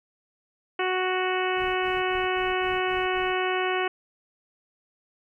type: harmonic tone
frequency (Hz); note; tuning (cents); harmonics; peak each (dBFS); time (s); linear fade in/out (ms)
370; F#4; 0; 1 / 2 / 3 / 4 / 5 / 6 / 7 / 8; -27 / -30 / -32 / -33 / -34 / -35 / -35 / -36; 0.79-3.88; 5
type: noise bursts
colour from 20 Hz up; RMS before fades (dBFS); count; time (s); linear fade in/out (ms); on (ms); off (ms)
brown; -44; 7; 1.55-3.342; 50; 220; 42
effects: none